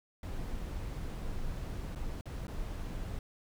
brown noise with dropouts, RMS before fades -38 dBFS, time 0.23-3.19 s, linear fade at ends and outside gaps 2 ms, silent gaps 1.95-1.958 / 2.211-2.256 / 2.47-2.48 s, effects none

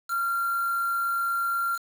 sine tone with quantisation, 1379 Hz, F6, 22 cents flat, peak -24 dBFS, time 0.08-1.79 s, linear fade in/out 50 ms, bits 6, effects none

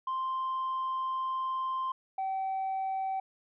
sine tone pair in turn, 1046.5 / 767.7 Hz, C6 / G5, 0 / -36 cents, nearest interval perfect fourth, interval 536 cents, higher first, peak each -28 dBFS, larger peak neither, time 0.07-1.92 / 2.18-3.2 s, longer first, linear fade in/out 5 ms, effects tanh soft clip ceiling -28 dBFS

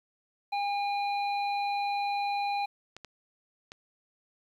harmonic tone, 810 Hz, G#5, 43 cents flat, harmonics 1 / 3 / 5, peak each -28 / -38 / -42 dBFS, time 0.52-2.66 s, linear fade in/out 10 ms
clicks, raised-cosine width 0.2 ms, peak -26 dBFS, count 3, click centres 2.966 / 3.047 / 3.719 s
effects 10-bit

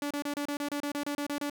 sawtooth tone bursts, 288.8 Hz, D4, 29 cents flat, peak -27 dBFS, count 13, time 0.02-1.498 s, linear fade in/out 2 ms, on 86 ms, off 30 ms, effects none

